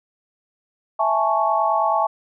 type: chord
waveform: sine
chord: A major seventh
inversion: second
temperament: equal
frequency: 659.3 / 830.6 / 880 / 1108.7 Hz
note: E5 / G#5 / A5 / C#6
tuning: 0 / 0 / 0 / 0 cents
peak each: -22 dBFS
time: 0.99-2.07 s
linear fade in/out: 10 ms
effects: none